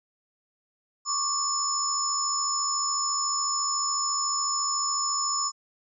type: tone cluster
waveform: sine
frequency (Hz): 1110 / 1184 / 5260 / 6950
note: C#6 / D6 / E8 / A8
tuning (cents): +2 / +14 / -5 / -22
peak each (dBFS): -32 / -33 / -30 / -28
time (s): 1.05-5.52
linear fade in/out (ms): 50
effects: none